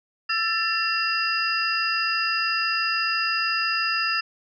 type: tone cluster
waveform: sine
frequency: 1333 / 1763 / 2729 / 4924 Hz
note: E6 / A6 / F7 / D#8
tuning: +19 / +3 / -41 / -19 cents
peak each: -27 dBFS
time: 0.29-4.21 s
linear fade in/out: 10 ms
effects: none